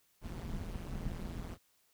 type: noise with amplitude modulation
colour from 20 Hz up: brown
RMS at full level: -37 dBFS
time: 0.21-1.58 s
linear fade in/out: 50 ms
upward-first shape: sine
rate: 172 Hz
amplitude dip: 90%
effects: white hiss -72 dBFS RMS until 1.93 s